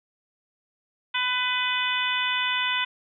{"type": "harmonic tone", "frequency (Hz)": 500, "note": "B4", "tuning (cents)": 21, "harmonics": [2, 3, 4, 5, 6, 7], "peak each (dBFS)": [-30, -30, -30, -30, -30, -30], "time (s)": [1.14, 2.85], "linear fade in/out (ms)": 10, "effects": []}